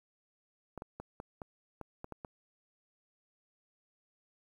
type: clicks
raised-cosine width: 1 ms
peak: -28 dBFS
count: 9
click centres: 0.777 / 0.821 / 1 / 1.201 / 1.418 / 1.813 / 2.044 / 2.123 / 2.248 s
effects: 10-bit